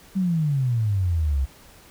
sine exponential sweep, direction down, 196 to 64.4 Hz, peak -19 dBFS, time 0.15-1.46 s, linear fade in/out 20 ms, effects pink hiss -50 dBFS RMS until 1.9 s

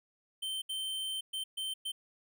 square tone bursts at uneven times, 3107 Hz, G7, 16 cents flat, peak -35 dBFS, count 5, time 0.42-0.62 / 0.69-1.21 / 1.33-1.44 / 1.57-1.74 / 1.85-1.92 s, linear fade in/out 10 ms, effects none

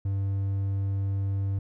triangle tone, 98.1 Hz, G2, 2 cents sharp, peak -23 dBFS, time 0.05-1.59 s, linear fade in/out 5 ms, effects none

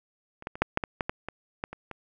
clicks, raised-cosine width 0.5 ms, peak -28 / -17 / -24 / -6 / -8 / -14 / -12 / -13 / -19 / -15 / -24 / -23 dBFS, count 12, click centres 0.424 / 0.471 / 0.555 / 0.62 / 0.774 / 0.838 / 1.008 / 1.095 / 1.286 / 1.639 / 1.73 / 1.913 s, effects none

